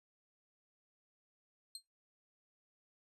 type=tone with exponential decay; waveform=30% pulse; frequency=4200 Hz; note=C8; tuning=6 cents sharp; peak=-37 dBFS; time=1.75-1.83 s; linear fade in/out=2 ms; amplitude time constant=16 ms; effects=noise-tail reverb RT60 0.2 s tail -21 dB re dry + resampled to 32000 Hz